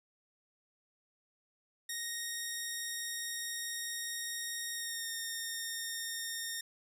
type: tone with pitch glide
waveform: 10% pulse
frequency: 1864.7 to 1836.9 Hz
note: A#6 to A#6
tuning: 0 to -26 cents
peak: -28 dBFS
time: 1.89-6.61 s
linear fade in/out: 5 ms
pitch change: -26 cents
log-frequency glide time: 4.73-5.08 s
effects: none